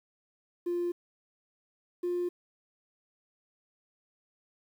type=tone pair in turn; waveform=triangle; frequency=349.2 / 353.3 Hz; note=F4 / F4; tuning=0 / +20 cents; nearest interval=unison; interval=20 cents; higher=second; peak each=-25 dBFS; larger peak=neither; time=0.66-0.92 / 2.03-2.29 s; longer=neither; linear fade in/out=10 ms; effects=tanh soft clip ceiling -25 dBFS + 10-bit